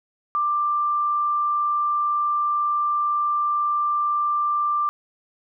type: tone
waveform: sine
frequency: 1183 Hz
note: D6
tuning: 12 cents sharp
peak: -19 dBFS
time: 0.35-4.89 s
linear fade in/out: 0 ms
effects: none